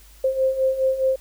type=beating tone pair; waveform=sine; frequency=523.3 / 528.1 Hz; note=C5 / C5; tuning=0 / +16 cents; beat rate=4.8 Hz; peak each=-24 / -19 dBFS; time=0.24-1.16 s; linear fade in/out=5 ms; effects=added 50 Hz sine -47 dBFS peak until 1.2 s + white hiss -52 dBFS RMS until 1.2 s